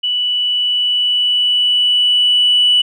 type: tone with level ramp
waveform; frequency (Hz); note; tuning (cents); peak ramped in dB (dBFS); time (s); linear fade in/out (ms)
sine; 2960; F#7; 0; -14 to -7; 0.03-2.82; 10
effects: tanh soft clip ceiling -4 dBFS